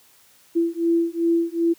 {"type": "beating tone pair", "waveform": "sine", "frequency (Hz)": [334.5, 337.1], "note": ["E4", "E4"], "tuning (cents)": [25, 39], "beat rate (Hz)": 2.6, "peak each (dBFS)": -21, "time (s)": [0.55, 1.74], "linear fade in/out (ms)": 20, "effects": ["white hiss -55 dBFS RMS until 1.78 s", "high-pass 60 Hz 12 dB/octave"]}